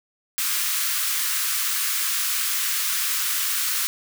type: high-pass noise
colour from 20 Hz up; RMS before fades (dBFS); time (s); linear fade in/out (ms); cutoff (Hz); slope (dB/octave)
white; -24; 0.38-3.87; 0; 1100; 48
effects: none